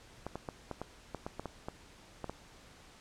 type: clicks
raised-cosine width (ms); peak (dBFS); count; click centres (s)
1; -24; 12; 0.266 / 0.356 / 0.488 / 0.713 / 0.816 / 1.147 / 1.265 / 1.396 / 1.457 / 1.685 / 2.243 / 2.296
effects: pink hiss -57 dBFS RMS until 3 s + low-pass 8000 Hz 12 dB/octave